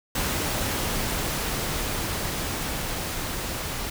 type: noise with level ramp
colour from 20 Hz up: pink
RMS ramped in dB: -26 to -31 dBFS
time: 0.15-3.9 s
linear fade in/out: 5 ms
effects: none